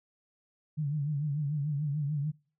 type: tone with vibrato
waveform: sine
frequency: 146.83 Hz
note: D3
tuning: in tune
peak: -28 dBFS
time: 0.77-2.32 s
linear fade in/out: 20 ms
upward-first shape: triangle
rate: 6.8 Hz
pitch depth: 110 cents each way
effects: noise-tail reverb RT60 0.4 s tail -23 dB re dry